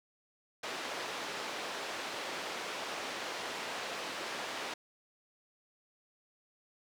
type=band-pass noise; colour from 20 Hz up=pink; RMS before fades=-40 dBFS; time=0.63-4.74 s; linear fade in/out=5 ms; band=450 to 4800 Hz; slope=12 dB/octave; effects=none